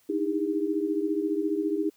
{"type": "tone cluster", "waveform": "sine", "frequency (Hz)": [306.2, 320.8, 403.6], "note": ["D#4", "E4", "G#4"], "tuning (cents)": [-28, -47, -49], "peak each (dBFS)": -29, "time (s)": [0.09, 1.9], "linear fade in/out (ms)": 10, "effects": ["white hiss -64 dBFS RMS until 1.96 s"]}